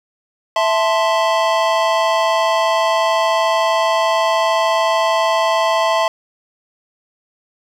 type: chord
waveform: square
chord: A minor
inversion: second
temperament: equal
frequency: 659.3 / 880 / 1046.5 Hz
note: E5 / A5 / C6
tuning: 0 / 0 / 0 cents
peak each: -17 / -20 / -19 dBFS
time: 0.56-6.08 s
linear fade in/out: 2 ms
effects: low-pass 5000 Hz 12 dB/octave + 7-bit